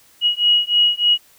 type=beating tone pair; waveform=sine; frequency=2900 / 2903.3 Hz; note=F#7 / F#7; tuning=-35 / -33 cents; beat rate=3.3 Hz; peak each=-16 dBFS; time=0.21-1.18 s; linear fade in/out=50 ms; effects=white hiss -52 dBFS RMS until 1.38 s